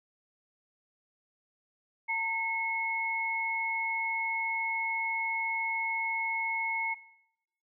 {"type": "tone pair together", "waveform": "sine", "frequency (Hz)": [907, 2180], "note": ["A#5", "C#7"], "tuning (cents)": [-48, -29], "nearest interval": "octave + minor third", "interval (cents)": 1519, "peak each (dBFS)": [-34, -29], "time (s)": [2.08, 6.95], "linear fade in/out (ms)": 20, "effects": ["noise-tail reverb RT60 0.9 s tail -22 dB re dry"]}